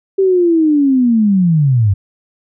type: linear sweep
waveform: sine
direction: down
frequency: 392 to 93 Hz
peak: -8 dBFS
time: 0.18-1.94 s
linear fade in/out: 10 ms
effects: none